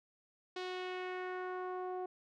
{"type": "tone with low-pass filter sweep", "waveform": "sawtooth", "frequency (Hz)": 366.9, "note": "F#4", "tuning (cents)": -15, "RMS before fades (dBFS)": -41, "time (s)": [0.56, 2.06], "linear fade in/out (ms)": 5, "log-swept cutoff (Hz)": [4200, 750], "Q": 1.7, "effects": []}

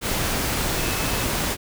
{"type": "tone in noise", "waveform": "sine", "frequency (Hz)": 2600, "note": "E7", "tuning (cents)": -24, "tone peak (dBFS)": -35, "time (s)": [0.75, 1.28], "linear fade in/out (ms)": 50, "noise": "pink", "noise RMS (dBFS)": -24, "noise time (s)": [0.01, 1.57], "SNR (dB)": -14, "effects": []}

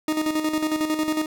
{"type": "tone with tremolo", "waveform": "40% pulse", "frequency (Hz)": 310, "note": "D#4", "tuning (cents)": -6, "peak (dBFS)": -19, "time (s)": [0.08, 1.26], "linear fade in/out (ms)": 2, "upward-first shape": "square", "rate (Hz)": 11, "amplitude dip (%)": 55, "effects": []}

